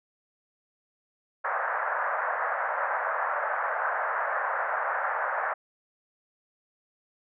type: band-pass noise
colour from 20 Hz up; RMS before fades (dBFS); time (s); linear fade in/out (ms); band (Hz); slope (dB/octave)
white; -29; 1.44-5.54; 10; 550 to 1700; 48
effects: none